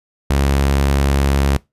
sawtooth tone, 69.3 Hz, C#2, in tune, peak -9 dBFS, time 0.3-1.57 s, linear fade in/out 5 ms, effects noise-tail reverb RT60 0.2 s tail -22 dB re dry + resampled to 32000 Hz

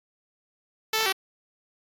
5% pulse tone with pitch steps, 439.3 / 442.6 / 383.1 Hz, A4 / A4 / G4, -3 / +10 / -40 cents, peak -11 dBFS, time 0.93-1.125 s, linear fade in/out 5 ms, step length 65 ms, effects AAC 48 kbps

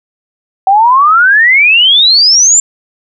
sine exponential sweep, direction up, 753 to 7400 Hz, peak -3 dBFS, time 0.67-2.6 s, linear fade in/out 2 ms, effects none

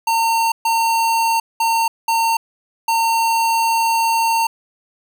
square tone bursts at uneven times, 911 Hz, A#5, 40 cents flat, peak -15 dBFS, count 5, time 0.07-0.52 / 0.65-1.4 / 1.6-1.88 / 2.08-2.37 / 2.88-4.47 s, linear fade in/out 5 ms, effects none

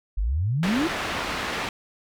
sine exponential sweep, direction up, 43.88 to 353 Hz, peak -21 dBFS, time 0.17-0.88 s, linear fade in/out 10 ms
white low-pass noise, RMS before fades -29 dBFS, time 0.63-1.69 s, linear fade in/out 2 ms, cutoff 2300 Hz, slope 12 dB/octave
effects none

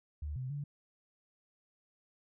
sine tone with pitch steps, 74.3 / 128.9 / 143.9 Hz, D2 / C3 / D3, +21 / -26 / -35 cents, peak -36 dBFS, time 0.22-0.64 s, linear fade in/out 5 ms, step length 140 ms, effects none

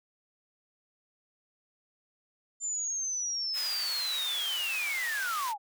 sine linear sweep, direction down, 7230 to 774 Hz, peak -30 dBFS, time 2.6-5.58 s, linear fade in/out 50 ms
pink high-pass noise, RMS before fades -39 dBFS, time 3.53-5.54 s, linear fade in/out 50 ms, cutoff 1400 Hz, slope 12 dB/octave
effects none

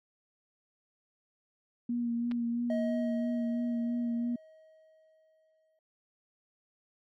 sine tone with vibrato, 237 Hz, A#3, 29 cents sharp, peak -29 dBFS, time 1.89-4.36 s, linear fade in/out 5 ms, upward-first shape sine, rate 3 Hz, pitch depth 23 cents each way
clicks, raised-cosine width 0.3 ms, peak -30 dBFS, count 2, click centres 2.313 / 2.318 s
triangle tone with exponential decay, 633 Hz, D#5, 30 cents sharp, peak -29 dBFS, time 2.7-5.79 s, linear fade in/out 2 ms, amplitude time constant 670 ms
effects none

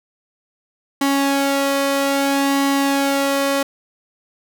sawtooth tone with flanger, 277.2 Hz, C#4, in tune, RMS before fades -18 dBFS, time 1.01-3.63 s, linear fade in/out 5 ms, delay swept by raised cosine 1 to 1.65 ms, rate 0.61 Hz, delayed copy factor +0.5, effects none

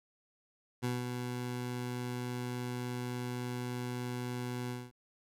20% pulse tone with ADSR envelope, 123.47 Hz, B2, in tune, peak -26 dBFS, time 0.82-4.92 s, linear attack 25 ms, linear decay 180 ms, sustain -5 dB, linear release 220 ms, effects resampled to 32000 Hz + 11-bit

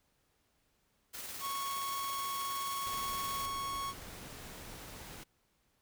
white noise with tremolo, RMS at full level -43 dBFS, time 1.13-3.47 s, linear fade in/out 20 ms, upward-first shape square, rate 19 Hz, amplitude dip 25%
45% pulse tone, 1104 Hz, C#6, 7 cents flat, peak -36 dBFS, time 1.4-3.94 s, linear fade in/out 50 ms
pink noise, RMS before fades -48 dBFS, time 2.86-5.24 s, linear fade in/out 10 ms
effects pink hiss -75 dBFS RMS until 5.81 s

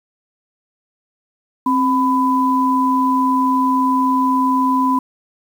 sine tone pair together, 263.8 / 1000 Hz, C4 / B5, +14 / +21 cents, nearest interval octave + major seventh, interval 2307 cents, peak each -16 / -15 dBFS, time 1.66-4.99 s, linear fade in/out 5 ms, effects 7-bit

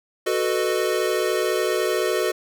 square chord, B dominant seventh, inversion second, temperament equal with one note detuned, 370 / 440 / 493.9 / 613.7 Hz, F#4 / A4 / B4 / D#5, 0 / 0 / 0 / -24 cents, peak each -25 / -26 / -28 / -28 dBFS, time 0.26-2.32 s, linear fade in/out 10 ms, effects none

